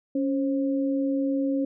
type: tone pair together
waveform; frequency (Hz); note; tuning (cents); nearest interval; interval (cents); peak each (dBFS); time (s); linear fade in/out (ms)
sine; 277.2 / 531.7; C#4 / C5; 0 / +28; major seventh; 1128; -23 / -30; 0.15-1.65; 5
effects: none